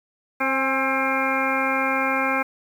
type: harmonic tone with a mistuned harmonic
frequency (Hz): 265.8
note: C4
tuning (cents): +27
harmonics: 1 / 2 / 3 / 4 / 5 / 6 / 8 / 9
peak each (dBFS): -28 / -28 / -28 / -28 / -28 / -28 / -28 / -28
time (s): 0.4-2.43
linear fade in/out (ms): 10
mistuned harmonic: 3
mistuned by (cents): +37
effects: 8-bit